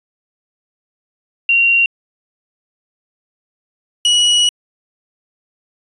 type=tone pair in turn; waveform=sine / 40% pulse; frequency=2757 / 2921 Hz; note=F7 / F#7; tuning=-23 / -23 cents; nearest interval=minor second; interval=100 cents; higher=second; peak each=-9 dBFS; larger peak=neither; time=1.49-1.86 / 4.05-4.49 s; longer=second; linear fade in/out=2 ms; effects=resampled to 24000 Hz